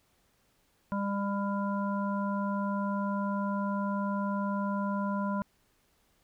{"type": "harmonic tone", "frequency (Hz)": 200, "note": "G3", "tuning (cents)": 35, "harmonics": [1, 3, 5, 7], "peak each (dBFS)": [-30, -38, -35, -42], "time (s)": [0.92, 5.42], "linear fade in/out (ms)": 0, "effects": ["pink hiss -70 dBFS RMS until 6.23 s"]}